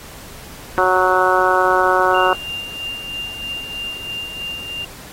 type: harmonic tone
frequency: 184.7 Hz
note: F#3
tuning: 3 cents flat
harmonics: 2 / 3 / 4 / 5 / 6 / 7 / 8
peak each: -20 / -20 / -20 / -20 / -20 / -20 / -20 dBFS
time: 0.78-2.33 s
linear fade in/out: 0 ms
type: tone with tremolo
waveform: sine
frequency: 2794 Hz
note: F7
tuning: in tune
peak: -23 dBFS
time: 2.14-4.85 s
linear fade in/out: 5 ms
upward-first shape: sine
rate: 3.1 Hz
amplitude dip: 50%
effects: pink hiss -38 dBFS RMS until 5.12 s + AAC 48 kbps